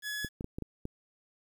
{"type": "tone", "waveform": "sawtooth", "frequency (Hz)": 1695, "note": "G#6", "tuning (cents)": 35, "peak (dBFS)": -31, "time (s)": [0.02, 0.29], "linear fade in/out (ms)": 50}
{"type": "clicks", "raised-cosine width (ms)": 3, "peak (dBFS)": -24, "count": 6, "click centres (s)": [0.247, 0.409, 0.444, 0.585, 0.623, 0.854]}
{"effects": ["10-bit"]}